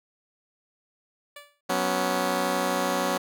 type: tone with exponential decay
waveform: 10% pulse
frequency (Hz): 580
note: D5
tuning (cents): -22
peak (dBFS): -30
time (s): 1.36-1.61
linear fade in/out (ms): 5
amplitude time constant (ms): 53
type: chord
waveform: 10% pulse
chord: F# suspended fourth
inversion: none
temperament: just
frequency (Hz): 185 / 246.7 / 277.5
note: F#3 / B3 / C#4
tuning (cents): 0 / -2 / +2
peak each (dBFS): -21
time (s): 1.69-3.18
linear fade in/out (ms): 10
effects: none